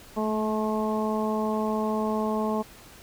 harmonic tone with a mistuned harmonic, 215.6 Hz, A3, 35 cents flat, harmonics 1 / 2 / 3 / 4 / 5, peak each -27 / -30 / -32 / -33 / -34 dBFS, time 0.16-2.63 s, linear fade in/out 20 ms, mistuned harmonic 1, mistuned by +16 cents, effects pink hiss -49 dBFS RMS until 3.02 s

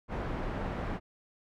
pink low-pass noise, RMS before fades -35 dBFS, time 0.08-1 s, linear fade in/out 50 ms, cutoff 1400 Hz, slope 12 dB/octave, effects none

